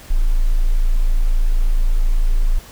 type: tone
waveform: sine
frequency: 27.9 Hz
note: A0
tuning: 25 cents sharp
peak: -11 dBFS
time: 0.1-2.59 s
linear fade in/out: 10 ms
effects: pink hiss -41 dBFS RMS until 2.71 s